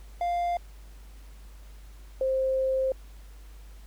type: tone pair in turn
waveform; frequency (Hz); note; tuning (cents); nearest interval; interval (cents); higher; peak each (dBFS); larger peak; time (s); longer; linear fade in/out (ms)
triangle / sine; 698.5 / 526.6; F5 / C5; 0 / +11; perfect fourth; 489; first; -23; neither; 0.21-0.57 / 2.21-2.92; second; 2
effects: added 50 Hz sine -44 dBFS peak until 3.86 s + pink hiss -58 dBFS RMS until 3.86 s